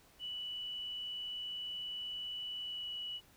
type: tone with pitch glide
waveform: sine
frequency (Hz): 2960 to 2941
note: F#7 to F#7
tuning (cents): 0 to -11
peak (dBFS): -39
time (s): 0.19-3.21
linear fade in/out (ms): 50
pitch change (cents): -11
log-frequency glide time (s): 2.62-2.86
effects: pink hiss -64 dBFS RMS until 3.36 s